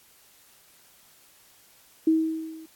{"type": "tone with level ramp", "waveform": "sine", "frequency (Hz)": 320, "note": "D#4", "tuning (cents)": 49, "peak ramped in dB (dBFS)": [-15, -42], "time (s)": [2.07, 2.66], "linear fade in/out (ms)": 5, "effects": ["white hiss -57 dBFS RMS until 2.75 s", "AAC 64 kbps"]}